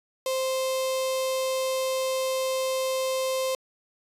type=tone with notch filter; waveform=sawtooth; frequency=523.3 Hz; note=C5; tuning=in tune; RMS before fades=-27 dBFS; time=0.26-3.55 s; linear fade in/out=2 ms; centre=1600 Hz; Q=1; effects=resampled to 32000 Hz